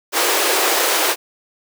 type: high-pass noise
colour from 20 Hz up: pink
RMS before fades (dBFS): -17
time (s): 0.12-1.16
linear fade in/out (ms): 50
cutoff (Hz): 340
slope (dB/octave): 48
effects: none